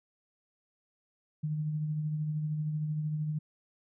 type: tone with tremolo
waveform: sine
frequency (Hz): 152.7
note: D#3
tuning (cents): -32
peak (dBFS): -28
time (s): 1.43-3.39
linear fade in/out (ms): 10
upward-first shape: triangle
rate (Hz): 13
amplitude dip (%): 40
effects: none